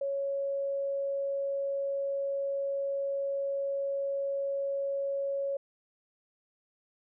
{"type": "tone", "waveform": "sine", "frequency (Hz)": 554.4, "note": "C#5", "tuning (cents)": 0, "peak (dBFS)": -29, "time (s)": [0.01, 5.57], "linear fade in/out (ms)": 5, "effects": []}